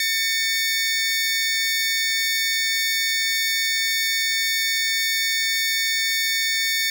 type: tone pair together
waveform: 20% pulse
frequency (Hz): 1798.2 / 2233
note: A6 / C#7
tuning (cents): +37 / +12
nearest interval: major third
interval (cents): 375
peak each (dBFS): -18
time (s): 0-6.9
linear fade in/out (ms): 2
effects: none